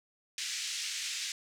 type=band-pass noise; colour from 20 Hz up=white; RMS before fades=-37 dBFS; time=0.38-1.32 s; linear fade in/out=2 ms; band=2000 to 7000 Hz; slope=24 dB/octave; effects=none